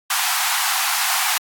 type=high-pass noise; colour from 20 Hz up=pink; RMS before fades=-20 dBFS; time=0.1-1.38 s; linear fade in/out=5 ms; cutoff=730 Hz; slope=96 dB/octave; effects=AAC 64 kbps